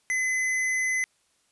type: tone with hard clipping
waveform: sine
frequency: 2030 Hz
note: B6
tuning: 47 cents sharp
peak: -25 dBFS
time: 0.1-1.04 s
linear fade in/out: 0 ms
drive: 15 dB
effects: white hiss -68 dBFS RMS until 1.51 s + resampled to 24000 Hz